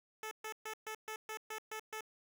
10% pulse tone bursts, 435.4 Hz, A4, 18 cents flat, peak -33 dBFS, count 9, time 0.23-2.008 s, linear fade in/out 2 ms, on 82 ms, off 130 ms, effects none

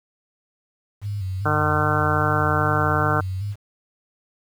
sine tone with vibrato, 98 Hz, G2, in tune, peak -24 dBFS, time 1.01-3.56 s, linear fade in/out 50 ms, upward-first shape square, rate 2.5 Hz, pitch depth 75 cents each way
harmonic tone, 151.5 Hz, D#3, 46 cents flat, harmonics 1 / 2 / 3 / 4 / 5 / 6 / 7 / 8 / 9 / 10, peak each -26 / -29 / -28 / -29 / -27 / -32 / -29 / -28 / -24 / -27 dBFS, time 1.45-3.21 s, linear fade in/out 10 ms
effects 8-bit

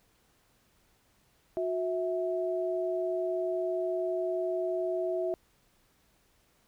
sine tone pair together, 364.1 / 652.9 Hz, F#4 / E5, -28 / -17 cents, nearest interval minor seventh, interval 1011 cents, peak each -31 / -31 dBFS, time 1.57-5.34 s, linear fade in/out 0 ms, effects pink hiss -68 dBFS RMS until 6.67 s

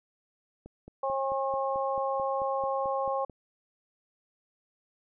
click train, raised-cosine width 2 ms, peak -32 dBFS, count 13, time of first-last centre 0.66-3.297 s, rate 4.55 Hz
harmonic tone, 270.2 Hz, C#4, 44 cents flat, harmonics 2 / 3 / 4, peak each -30 / -32 / -33 dBFS, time 1.03-3.25 s, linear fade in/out 5 ms
effects none

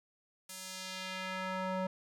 square tone with band-pass filter sweep, 187.1 Hz, F#3, 20 cents sharp, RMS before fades -39 dBFS, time 0.49-1.87 s, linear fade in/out 5 ms, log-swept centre 9900 to 650 Hz, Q 0.93, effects none

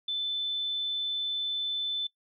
sine tone, 3520 Hz, A7, in tune, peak -28 dBFS, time 0.08-2.07 s, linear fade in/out 5 ms, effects noise-tail reverb RT60 0.1 s tail -21 dB re dry

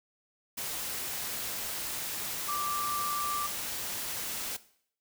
sine tone in noise, 1174.7 Hz, D6, in tune, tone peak -31 dBFS, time 2.48-3.47 s, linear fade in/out 10 ms, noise white, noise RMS -36 dBFS, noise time 0.57-4.57 s, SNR +2 dB, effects noise-tail reverb RT60 0.6 s tail -17 dB re dry

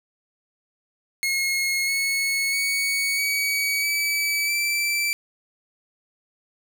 sawtooth tone with pitch steps, 2164 / 2197 / 2230 / 2264 / 2298 / 2333 Hz, C#7 / C#7 / C#7 / C#7 / D7 / D7, -42 / -16 / +10 / +36 / -38 / -12 cents, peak -18 dBFS, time 1.23-5.13 s, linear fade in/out 0 ms, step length 650 ms, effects none

